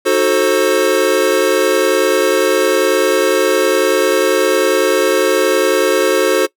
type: chord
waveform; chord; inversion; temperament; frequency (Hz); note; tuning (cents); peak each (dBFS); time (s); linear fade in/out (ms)
square; D# diminished seventh; none; equal with one note detuned; 311.1 / 370 / 440 / 532.1; D#4 / F#4 / A4 / C5; 0 / 0 / 0 / +29; -22 / -16 / -16 / -16; 0.05-6.47; 20
effects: noise-tail reverb RT60 0.1 s tail -21 dB re dry